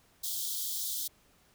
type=high-pass noise; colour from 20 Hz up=white; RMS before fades=-35 dBFS; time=0.23-1.08 s; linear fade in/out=10 ms; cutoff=3200 Hz; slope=96 dB/octave; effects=pink hiss -65 dBFS RMS until 1.54 s